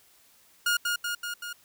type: tone with echo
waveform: sawtooth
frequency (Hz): 1427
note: F6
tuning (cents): +37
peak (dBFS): -19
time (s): 0.66-0.77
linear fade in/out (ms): 5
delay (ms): 190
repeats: 4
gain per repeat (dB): -3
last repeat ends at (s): 1.53
effects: white hiss -60 dBFS RMS until 1.64 s